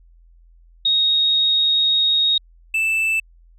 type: tone pair in turn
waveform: sine / triangle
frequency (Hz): 3749 / 2643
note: A#7 / E7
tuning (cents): +9 / +4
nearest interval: tritone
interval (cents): 605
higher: first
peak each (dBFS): -14 / -15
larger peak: first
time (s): 0.85-2.38 / 2.74-3.2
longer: first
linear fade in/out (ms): 5
effects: added 42 Hz sine -47 dBFS peak until 3.58 s

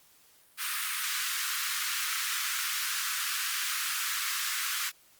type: high-pass noise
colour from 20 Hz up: pink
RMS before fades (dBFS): -32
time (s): 0.57-4.92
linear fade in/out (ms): 50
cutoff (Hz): 1200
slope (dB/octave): 48
effects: white hiss -61 dBFS RMS until 5.19 s + Opus 48 kbps

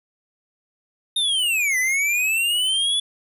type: linear two-way sweep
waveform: square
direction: down then up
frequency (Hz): 3700 to 1975.5 to 3448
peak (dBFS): -19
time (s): 1.16-3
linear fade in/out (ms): 5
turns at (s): 1.78
effects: resampled to 32000 Hz

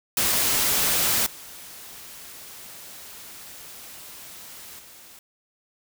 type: noise with level steps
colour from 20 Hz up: white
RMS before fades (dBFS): -22 / -42 / -47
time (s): 0.17-5.19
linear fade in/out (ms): 2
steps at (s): 1.26 / 4.79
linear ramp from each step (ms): 5
effects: none

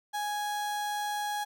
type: tone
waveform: 35% pulse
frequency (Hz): 830.6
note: G#5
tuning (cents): 0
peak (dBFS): -29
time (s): 0.13-1.45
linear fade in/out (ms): 20
effects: none

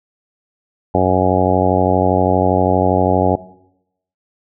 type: harmonic tone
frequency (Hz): 92.5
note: F#2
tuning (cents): 0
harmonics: 1 / 2 / 3 / 4 / 5 / 6 / 7 / 8 / 9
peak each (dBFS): -20 / -20 / -20 / -20 / -20 / -20 / -20 / -20 / -20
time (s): 0.94-3.36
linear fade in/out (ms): 10
effects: noise-tail reverb RT60 0.8 s tail -18 dB re dry

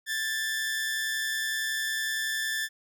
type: tone pair together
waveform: sawtooth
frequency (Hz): 1631 / 1761.8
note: G#6 / A6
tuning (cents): -32 / +2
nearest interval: minor second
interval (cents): 134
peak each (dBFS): -34 / -25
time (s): 0.06-2.69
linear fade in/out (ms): 50
effects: none

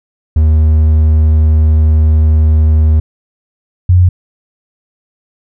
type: tone pair in turn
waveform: triangle / sine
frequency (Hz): 77.78 / 90.11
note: D#2 / F#2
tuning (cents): 0 / -45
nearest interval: minor third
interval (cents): 255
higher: second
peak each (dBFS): -3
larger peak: neither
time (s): 0.36-3 / 3.89-4.09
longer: first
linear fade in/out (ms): 5
effects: none

